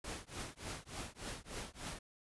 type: noise with tremolo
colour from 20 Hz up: pink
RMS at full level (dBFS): -42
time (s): 0.04-1.99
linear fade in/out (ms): 5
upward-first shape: triangle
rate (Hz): 3.4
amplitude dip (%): 100
effects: resampled to 24000 Hz